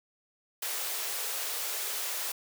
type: high-pass noise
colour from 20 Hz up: white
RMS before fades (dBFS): -34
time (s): 0.62-2.32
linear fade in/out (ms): 5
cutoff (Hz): 380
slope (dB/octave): 48
effects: none